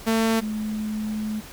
sawtooth / sine tone pair in turn, 224.5 / 214.7 Hz, A3 / A3, +35 / -42 cents, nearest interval minor second, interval 77 cents, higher first, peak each -15 / -25 dBFS, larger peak first, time 0.06-0.41 / 0.41-1.41 s, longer second, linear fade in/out 20 ms, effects pink hiss -42 dBFS RMS until 1.52 s

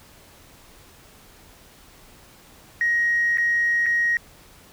sine tone with dropouts, 1884 Hz, A#6, 18 cents sharp, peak -17 dBFS, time 2.81-4.17 s, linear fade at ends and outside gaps 1 ms, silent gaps 3.373-3.382 / 3.86-3.864 s, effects tanh soft clip ceiling -13 dBFS + pink hiss -50 dBFS RMS until 4.72 s

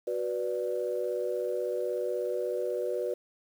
sine chord, B minor, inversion second, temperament equal with one note detuned, 370 / 491 / 587.3 Hz, F#4 / B4 / D5, 0 / -10 / 0 cents, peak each -33 / -31 / -34 dBFS, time 0.07-3.14 s, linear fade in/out 5 ms, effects tanh soft clip ceiling -19 dBFS + 9-bit

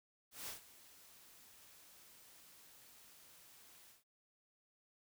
white noise with ADSR envelope, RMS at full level -45 dBFS, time 0.31-4.04 s, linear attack 160 ms, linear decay 130 ms, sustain -17 dB, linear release 150 ms, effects none

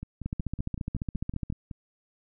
two click trains, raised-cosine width 5 ms, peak -24 / -18 dBFS, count 10 / 19, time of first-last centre 0.03-1.712 / 0.26-1.501 s, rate 5.35 / 14.5 Hz, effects none

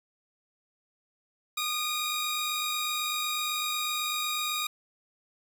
sawtooth tone cluster, 1225 / 2402 / 3773 Hz, D#6 / D7 / A#7, -27 / +38 / +20 cents, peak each -29 / -33 / -29 dBFS, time 1.57-4.67 s, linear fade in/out 5 ms, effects none

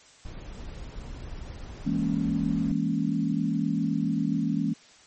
brown noise, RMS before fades -39 dBFS, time 0.25-2.72 s, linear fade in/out 2 ms
sine chord, A# half-diminished seventh, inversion second, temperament equal with one note detuned, 164.81 / 205.6 / 233.1 / 277.2 Hz, E3 / G#3 / A#3 / C#4, 0 / -17 / 0 / 0 cents, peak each -29 dBFS, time 1.85-4.74 s, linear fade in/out 20 ms
effects white hiss -54 dBFS RMS until 5.06 s + MP3 32 kbps

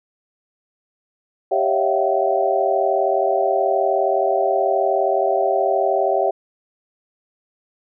sine tone cluster, 392.7 / 553 / 646 / 685 / 764 Hz, G4 / C#5 / E5 / F5 / G5, +3 / -4 / -35 / -34 / -45 cents, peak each -22 dBFS, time 1.51-6.31 s, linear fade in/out 10 ms, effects none

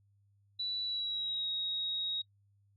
sine tone with pitch glide, 3951 to 3783 Hz, B7 to A#7, 0 to +25 cents, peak -33 dBFS, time 0.59-2.22 s, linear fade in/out 10 ms, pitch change -75 cents, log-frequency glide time 0.84-1.48 s, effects noise-tail reverb RT60 0.1 s tail -23 dB re dry + added 100 Hz sine -66 dBFS peak until 2.76 s

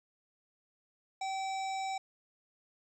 harmonic tone, 770 Hz, G5, 31 cents flat, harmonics 1 / 3 / 5 / 7 / 9 / 10, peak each -34 / -44 / -48 / -51 / -53 / -54 dBFS, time 1.21-1.98 s, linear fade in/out 5 ms, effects 12-bit

